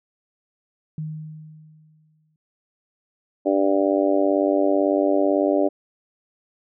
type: tone with exponential decay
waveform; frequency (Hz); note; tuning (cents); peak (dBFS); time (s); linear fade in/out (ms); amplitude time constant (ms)
sine; 155.4; D#3; -2; -25; 0.98-2.36; 2; 300
type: harmonic tone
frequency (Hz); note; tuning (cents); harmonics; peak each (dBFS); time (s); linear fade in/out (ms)
98; G2; 0; 3 / 4 / 5 / 6 / 7 / 8; -21 / -23 / -28 / -21 / -28 / -33; 3.45-5.69; 20
effects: none